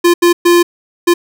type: tone bursts at uneven times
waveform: square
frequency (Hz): 347.1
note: F4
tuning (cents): -11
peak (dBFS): -6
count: 4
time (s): 0.04-0.14 / 0.22-0.33 / 0.45-0.63 / 1.07-1.14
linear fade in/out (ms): 10
effects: none